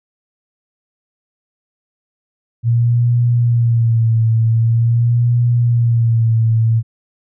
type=tone with vibrato; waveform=sine; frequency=116.5 Hz; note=A#2; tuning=1 cent flat; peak=-10 dBFS; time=2.63-6.83 s; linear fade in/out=50 ms; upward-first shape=sine; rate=0.45 Hz; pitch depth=55 cents each way; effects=none